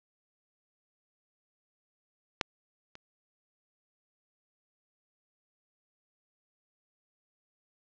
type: clicks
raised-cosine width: 0.2 ms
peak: -9 / -29 dBFS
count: 2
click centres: 2.412 / 2.954 s
effects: low-pass 5000 Hz 12 dB/octave